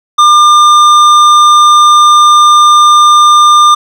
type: tone with hard clipping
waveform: sine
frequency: 1200 Hz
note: D6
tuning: 37 cents sharp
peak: -3 dBFS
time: 0.18-3.75 s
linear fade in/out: 10 ms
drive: 11 dB
effects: none